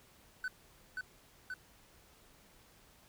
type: tone with echo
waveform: triangle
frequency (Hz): 1508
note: F#6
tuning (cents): +32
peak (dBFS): -33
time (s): 0.44-0.48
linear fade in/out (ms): 2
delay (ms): 530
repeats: 2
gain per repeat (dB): -2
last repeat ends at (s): 1.54
effects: pink hiss -63 dBFS RMS until 3.08 s